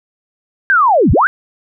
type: linear two-way sweep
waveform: sine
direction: down then up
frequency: 1628 to 47.81 to 1628 Hz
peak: -7 dBFS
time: 0.7-1.27 s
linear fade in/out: 0 ms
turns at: 1.12 s
effects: none